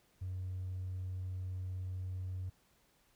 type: tone with hard clipping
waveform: sine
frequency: 92.5 Hz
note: F#2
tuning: in tune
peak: -38 dBFS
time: 0.21-2.5 s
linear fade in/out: 10 ms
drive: 1 dB
effects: pink hiss -71 dBFS RMS until 3.15 s